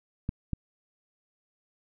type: clicks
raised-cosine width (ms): 5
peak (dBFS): -17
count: 2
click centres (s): 0.291 / 0.533
effects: none